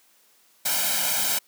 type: noise with comb filter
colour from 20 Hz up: white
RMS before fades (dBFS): -24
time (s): 0.65-1.39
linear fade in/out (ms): 10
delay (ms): 1.3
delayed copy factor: +0.9
effects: white hiss -60 dBFS RMS until 1.47 s + high-pass 200 Hz 12 dB/octave